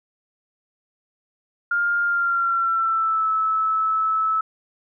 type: tone with pitch glide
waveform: sine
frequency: 1406 to 1304.3 Hz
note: F6 to E6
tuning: +11 to -19 cents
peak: -18 dBFS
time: 1.71-4.41 s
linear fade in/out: 5 ms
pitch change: -130 cents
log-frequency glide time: 2.04-3.29 s
effects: none